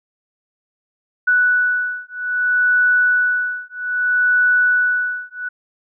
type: beating tone pair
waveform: sine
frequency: 1480 / 1480.62 Hz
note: F#6 / F#6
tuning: 0 / +1 cents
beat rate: 0.62 Hz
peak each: -17 dBFS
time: 1.27-5.49 s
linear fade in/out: 10 ms
effects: none